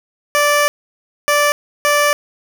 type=tone bursts at uneven times; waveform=15% pulse; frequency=585 Hz; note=D5; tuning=7 cents flat; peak=-5 dBFS; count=3; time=0.35-0.68 / 1.28-1.52 / 1.85-2.13 s; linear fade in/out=0 ms; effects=none